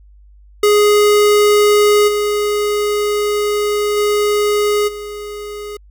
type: tone with level steps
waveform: square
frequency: 415.8 Hz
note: G#4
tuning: 2 cents sharp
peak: -9 / -15 / -13 / -26 dBFS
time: 0.63-5.77 s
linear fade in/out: 5 ms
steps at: 2.07 / 3.96 / 4.87 s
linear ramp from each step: 20 ms
effects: added 50 Hz sine -41 dBFS peak until 5.9 s